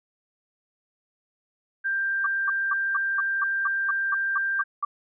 sine tone, 1583 Hz, G6, 17 cents sharp, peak -23 dBFS, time 1.84-4.64 s, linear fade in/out 20 ms
sine tone bursts, 1162 Hz, D6, 19 cents flat, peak -22 dBFS, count 12, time 2.24-4.85 s, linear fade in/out 5 ms, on 25 ms, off 210 ms
effects none

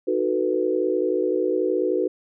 sine chord, B dominant seventh, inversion first, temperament equal with one note detuned, 311.1 / 370 / 443.6 / 493.9 Hz, D#4 / F#4 / A4 / B4, 0 / 0 / +14 / 0 cents, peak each -27 / -23 / -27 / -25 dBFS, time 0.07-2.08 s, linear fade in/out 10 ms, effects none

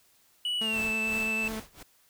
triangle tone with pitch glide, 2944 to 2638 Hz, F#7 to E7, -9 to +1 cents, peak -26 dBFS, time 0.45-1.48 s, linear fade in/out 2 ms, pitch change -190 cents, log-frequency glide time 0.59-0.8 s
sawtooth tone with vibrato, 220 Hz, A3, in tune, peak -30 dBFS, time 0.61-1.6 s, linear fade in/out 5 ms, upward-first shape sine, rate 9.2 Hz, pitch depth 14 cents each way
pink noise with tremolo, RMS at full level -41 dBFS, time 0.73-1.83 s, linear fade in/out 5 ms, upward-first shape sine, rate 2.8 Hz, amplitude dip 95%
effects white hiss -64 dBFS RMS until 2.09 s

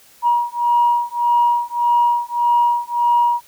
sine beating tone pair, 954 / 955.7 Hz, A#5 / A#5, +40 / +43 cents, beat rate 1.7 Hz, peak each -16 dBFS, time 0.22-3.41 s, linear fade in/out 50 ms, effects tanh soft clip ceiling -6 dBFS + white hiss -49 dBFS RMS until 3.47 s

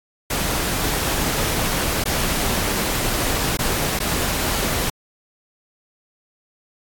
pink noise with dropouts, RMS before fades -22 dBFS, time 0.3-4.9 s, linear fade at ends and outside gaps 5 ms, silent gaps 2.04-2.055 / 3.572-3.589 / 3.991-4.001 s, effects AAC 64 kbps

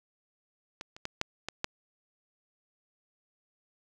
clicks, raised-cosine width 0.2 ms, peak -22 / -29 / -17 / -11 / -17 / -12 dBFS, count 6, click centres 0.811 / 0.965 / 1.054 / 1.214 / 1.486 / 1.644 s, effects none

